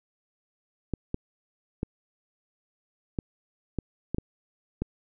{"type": "clicks", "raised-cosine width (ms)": 3, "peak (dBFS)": -15, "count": 8, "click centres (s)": [0.937, 1.144, 1.831, 3.188, 3.787, 4.146, 4.184, 4.82], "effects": []}